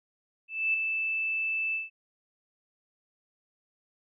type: tone with ADSR envelope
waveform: sine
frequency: 2637 Hz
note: E7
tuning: in tune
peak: -22 dBFS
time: 0.48-1.9 s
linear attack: 260 ms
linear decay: 5 ms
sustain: -5 dB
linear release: 160 ms
effects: none